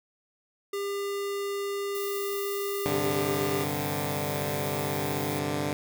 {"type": "tone", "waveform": "square", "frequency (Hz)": 400.6, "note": "G4", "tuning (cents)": 38, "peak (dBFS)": -30, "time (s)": [0.73, 3.64], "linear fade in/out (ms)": 5}
{"type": "noise", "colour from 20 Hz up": "violet", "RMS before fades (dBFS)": -39, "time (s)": [1.95, 5.39], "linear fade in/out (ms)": 0}
{"type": "chord", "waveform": "10% pulse", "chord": "G suspended fourth", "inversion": "none", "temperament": "equal", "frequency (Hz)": [98, 130.81, 146.83], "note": ["G2", "C3", "D3"], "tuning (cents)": [0, 0, 0], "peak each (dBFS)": [-26, -27, -22], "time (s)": [2.86, 5.73], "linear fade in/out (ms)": 0}
{"effects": []}